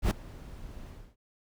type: noise with ADSR envelope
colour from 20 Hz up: brown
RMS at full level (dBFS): -20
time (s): 0.02-1.16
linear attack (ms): 89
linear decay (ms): 5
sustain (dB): -24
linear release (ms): 270
effects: none